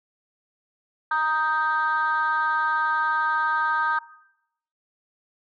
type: chord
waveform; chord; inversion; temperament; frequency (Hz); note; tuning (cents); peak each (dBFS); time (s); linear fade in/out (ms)
sine; Eb major; second; equal; 932.3 / 1244.5 / 1568; Bb5 / Eb6 / G6; 0 / 0 / 0; -24; 1.11-3.99; 5
effects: noise-tail reverb RT60 0.8 s tail -19 dB re dry + tanh soft clip ceiling -14 dBFS